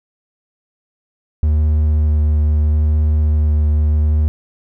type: tone with vibrato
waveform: triangle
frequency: 75.9 Hz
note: D#2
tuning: 42 cents flat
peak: -9 dBFS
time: 1.43-4.28 s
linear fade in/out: 0 ms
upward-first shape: sine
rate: 0.77 Hz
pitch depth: 12 cents each way
effects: none